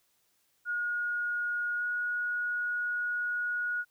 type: tone with pitch glide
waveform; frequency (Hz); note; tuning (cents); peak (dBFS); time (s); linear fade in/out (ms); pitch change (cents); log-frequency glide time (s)
sine; 1439 to 1451.5; F#6 to F#6; -49 to -34; -29; 0.65-3.85; 50; +15; 1.77-1.83
effects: white hiss -72 dBFS RMS until 3.9 s